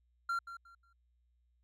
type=tone with echo; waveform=triangle; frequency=1377 Hz; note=F6; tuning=25 cents flat; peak=-30 dBFS; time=0.29-0.39 s; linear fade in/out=5 ms; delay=180 ms; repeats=3; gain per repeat=-12 dB; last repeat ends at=0.93 s; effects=added 60 Hz sine -70 dBFS peak until 1.63 s